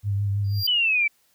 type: tone with vibrato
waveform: sine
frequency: 100.7 Hz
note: G2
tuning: 47 cents sharp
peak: -21 dBFS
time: 0.03-0.64 s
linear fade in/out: 50 ms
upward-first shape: sine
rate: 6.2 Hz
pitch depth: 29 cents each way
type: tone with exponential growth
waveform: square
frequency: 4766 Hz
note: D8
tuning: 25 cents sharp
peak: -19 dBFS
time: 0.44-0.67 s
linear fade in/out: 5 ms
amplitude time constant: 50 ms
type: exponential sweep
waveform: sine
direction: down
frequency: 3052 to 2292 Hz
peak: -18 dBFS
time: 0.67-1.08 s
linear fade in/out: 10 ms
effects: white hiss -64 dBFS RMS until 1.34 s